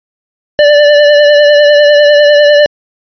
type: tone with vibrato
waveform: square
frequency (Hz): 587.3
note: D5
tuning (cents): 0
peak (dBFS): -3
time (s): 0.59-2.66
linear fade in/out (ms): 0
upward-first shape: triangle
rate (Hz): 10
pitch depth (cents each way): 33
effects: resampled to 11025 Hz